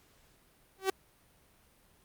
sawtooth tone with exponential growth, 383 Hz, G4, 40 cents flat, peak -20 dBFS, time 0.78-0.9 s, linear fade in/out 5 ms, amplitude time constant 25 ms, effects pink hiss -65 dBFS RMS until 2.04 s + Opus 48 kbps

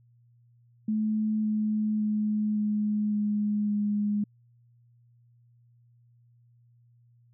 sine tone with pitch steps, 215.6 / 213.9 / 212.1 / 210.4 / 208.7 / 207.1 Hz, A3 / A3 / G#3 / G#3 / G#3 / G#3, -35 / -49 / +37 / +23 / +9 / -5 cents, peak -24 dBFS, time 0.88-4.24 s, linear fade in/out 5 ms, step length 560 ms, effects added 119 Hz sine -58 dBFS peak until 7.33 s

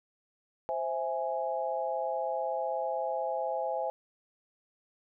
sine chord, C augmented, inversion none, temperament equal, 523.3 / 659.3 / 830.6 Hz, C5 / E5 / G#5, 0 / 0 / 0 cents, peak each -34 dBFS, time 0.69-3.9 s, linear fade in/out 0 ms, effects none

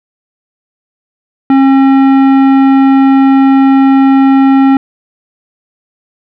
sine tone with tanh clipping, 270 Hz, C#4, 45 cents flat, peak -5 dBFS, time 1.5-4.77 s, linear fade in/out 2 ms, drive 14 dB, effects none

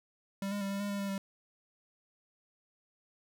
square tone with pitch steps, 196.7 / 203.7 / 196.8 / 198.3 / 203.3 / 200.8 / 198.5 / 195.6 Hz, G3 / G#3 / G3 / G3 / G#3 / G3 / G3 / G3, +6 / -33 / +7 / +20 / -37 / +42 / +22 / -4 cents, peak -34 dBFS, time 0.42-1.18 s, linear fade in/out 2 ms, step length 95 ms, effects none

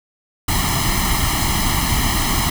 pink noise with comb filter, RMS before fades -18 dBFS, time 0.48-2.5 s, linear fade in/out 5 ms, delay 0.98 ms, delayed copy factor +0.9, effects none

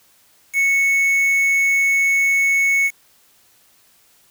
triangle tone with quantisation, 2209 Hz, C#7, 7 cents flat, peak -12 dBFS, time 0.53-2.91 s, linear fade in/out 50 ms, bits 5, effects white hiss -55 dBFS RMS until 4.3 s

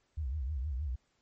sine tone with vibrato, 69.3 Hz, C#2, in tune, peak -32 dBFS, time 0.17-0.96 s, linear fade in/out 10 ms, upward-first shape triangle, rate 6.4 Hz, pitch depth 280 cents each way, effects pink hiss -75 dBFS RMS until 1.21 s + MP3 32 kbps

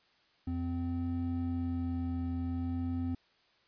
triangle tone pair together, 85.69 / 257.6 Hz, F2 / C4, -32 / -27 cents, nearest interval octave + perfect fifth, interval 1905 cents, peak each -33 / -32 dBFS, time 0.47-3.15 s, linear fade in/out 5 ms, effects white hiss -68 dBFS RMS until 3.67 s + resampled to 11025 Hz

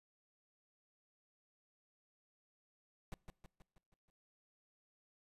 brown noise with echo, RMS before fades -45 dBFS, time 3.12-3.14 s, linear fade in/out 0 ms, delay 160 ms, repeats 6, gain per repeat -5 dB, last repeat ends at 4.1 s, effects noise-tail reverb RT60 0.7 s tail -25 dB re dry + resampled to 32000 Hz

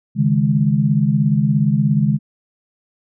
sine chord, C# suspended second, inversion none, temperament equal, 138.59 / 155.56 / 207.7 Hz, C#3 / D#3 / G#3, 0 / 0 / 0 cents, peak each -17 dBFS, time 0.15-2.19 s, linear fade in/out 50 ms, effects none

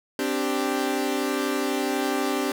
sawtooth chord, C suspended second, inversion none, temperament equal, 261.6 / 293.7 / 392 Hz, C4 / D4 / G4, 0 / 0 / 0 cents, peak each -24 dBFS, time 0.19-2.52 s, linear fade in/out 2 ms, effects none

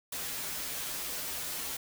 white noise with comb filter, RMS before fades -37 dBFS, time 0.12-1.77 s, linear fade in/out 5 ms, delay 9.2 ms, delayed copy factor -0.7, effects none

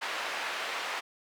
white band-pass noise, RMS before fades -35 dBFS, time 0.01-1.01 s, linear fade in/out 20 ms, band 610 to 2300 Hz, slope 12 dB/octave, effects none

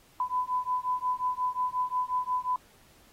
sine beating tone pair, 1000 / 1005.6 Hz, B5 / B5, +21 / +31 cents, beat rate 5.6 Hz, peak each -30 dBFS, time 0.2-2.56 s, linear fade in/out 2 ms, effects pink hiss -60 dBFS RMS until 3.12 s + AAC 48 kbps

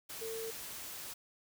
sine tone in noise, 450 Hz, A4, 39 cents sharp, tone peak -39 dBFS, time 0.21-0.51 s, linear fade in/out 10 ms, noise white, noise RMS -45 dBFS, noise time 0.09-1.14 s, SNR +3 dB, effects none

